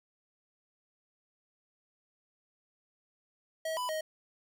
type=tone with pitch steps; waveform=square; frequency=641 / 995 / 627 Hz; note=E5 / B5 / D#5; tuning=-49 / +13 / +13 cents; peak=-33 dBFS; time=3.65-4.01 s; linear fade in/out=5 ms; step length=120 ms; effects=none